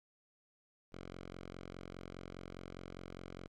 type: tone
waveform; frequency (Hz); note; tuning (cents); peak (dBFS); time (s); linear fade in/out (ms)
5% pulse; 44.91; F1; +49; -36; 0.92-3.48; 10
effects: low-pass 5000 Hz 12 dB/octave + 12-bit